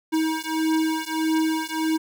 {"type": "beating tone pair", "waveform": "square", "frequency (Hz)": [317.3, 318.9], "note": ["D#4", "D#4"], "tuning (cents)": [34, 43], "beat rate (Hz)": 1.6, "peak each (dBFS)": -25, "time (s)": [0.12, 1.98], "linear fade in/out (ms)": 20, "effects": []}